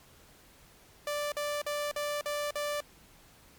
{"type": "tone bursts", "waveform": "sawtooth", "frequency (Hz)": 587.3, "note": "D5", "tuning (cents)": 0, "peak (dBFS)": -27, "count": 6, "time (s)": [1.07, 2.805], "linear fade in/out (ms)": 2, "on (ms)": 250, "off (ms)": 47, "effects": ["pink hiss -58 dBFS RMS until 3.58 s", "MP3 96 kbps"]}